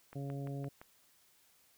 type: click train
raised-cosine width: 0.5 ms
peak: -35 dBFS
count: 5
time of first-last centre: 0.13-0.815 s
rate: 5.84 Hz
type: harmonic tone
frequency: 139.3 Hz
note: C#3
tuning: 9 cents sharp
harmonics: 1 / 2 / 3 / 4 / 5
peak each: -39 / -45 / -49 / -51 / -53 dBFS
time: 0.15-0.69 s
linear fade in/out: 10 ms
effects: white hiss -68 dBFS RMS until 1.77 s